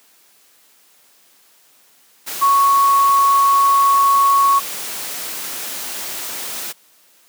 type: tone in noise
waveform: sine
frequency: 1108.7 Hz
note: C#6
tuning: in tune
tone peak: -10 dBFS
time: 2.41-4.6 s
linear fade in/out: 20 ms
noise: white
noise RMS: -27 dBFS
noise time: 2.26-6.73 s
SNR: +14 dB
effects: white hiss -53 dBFS RMS until 7.28 s + high-pass 200 Hz 12 dB/octave

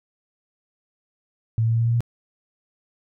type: tone with pitch steps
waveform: sine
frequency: 112.7 / 113.75 / 114.8 / 115.87 / 116.94 / 118.03 Hz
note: A2 / A#2 / A#2 / A#2 / A#2 / A#2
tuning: +42 / -42 / -26 / -10 / +6 / +22 cents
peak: -17 dBFS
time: 1.58-2.006 s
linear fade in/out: 0 ms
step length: 71 ms
effects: none

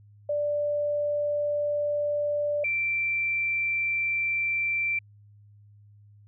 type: tone pair in turn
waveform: sine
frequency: 587 / 2348 Hz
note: D5 / D7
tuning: -1 / -1 cents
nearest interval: 2 octaves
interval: 2400 cents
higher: second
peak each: -24 dBFS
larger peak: neither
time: 0.29-2.64 / 2.64-4.99 s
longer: neither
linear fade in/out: 5 ms
effects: added 103 Hz sine -51 dBFS peak until 6.27 s

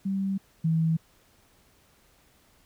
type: tone pair in turn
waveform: sine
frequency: 194.2 / 161.99 Hz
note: G3 / E3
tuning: -16 / -30 cents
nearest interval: minor third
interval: 314 cents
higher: first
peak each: -25 / -21 dBFS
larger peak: second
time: 0.05-0.38 / 0.64-0.97 s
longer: neither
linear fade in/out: 10 ms
effects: pink hiss -62 dBFS RMS until 2.65 s

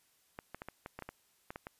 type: clicks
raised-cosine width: 0.5 ms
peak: -27 dBFS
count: 11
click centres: 0.389 / 0.546 / 0.619 / 0.686 / 0.861 / 0.99 / 1.023 / 1.09 / 1.505 / 1.559 / 1.669 s
effects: white hiss -71 dBFS RMS until 1.79 s + resampled to 32000 Hz

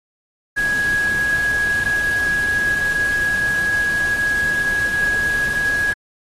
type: tone in noise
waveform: sine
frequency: 1661.2 Hz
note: G#6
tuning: in tune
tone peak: -16 dBFS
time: 0.56-5.94 s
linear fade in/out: 20 ms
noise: pink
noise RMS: -31 dBFS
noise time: 0.56-5.94 s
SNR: +12 dB
effects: AAC 32 kbps

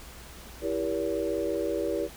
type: chord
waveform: sine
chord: E diminished seventh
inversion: none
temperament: just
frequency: 329.6 / 395.6 / 474.7 / 569.6 Hz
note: E4 / G4 / Bb4 / Db5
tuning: 0 / +16 / +31 / +47 cents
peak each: -32 dBFS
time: 0.61-2.09 s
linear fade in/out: 50 ms
effects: added 60 Hz sine -47 dBFS peak until 2.16 s + pink hiss -47 dBFS RMS until 2.16 s

